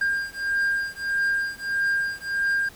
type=beating tone pair; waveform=triangle; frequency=1602 / 1603.6 Hz; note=G6 / G6; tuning=+37 / +39 cents; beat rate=1.6 Hz; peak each=-24 dBFS; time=0.01-2.69 s; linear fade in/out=5 ms; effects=pink hiss -48 dBFS RMS until 2.75 s